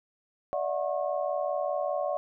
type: tone cluster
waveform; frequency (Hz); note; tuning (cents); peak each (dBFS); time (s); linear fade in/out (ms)
sine; 581 / 641 / 726 / 1086; D5 / E5 / F#5 / C#6; -19 / -49 / -33 / -36; -30 / -33 / -33 / -38; 0.53-2.17; 0
effects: none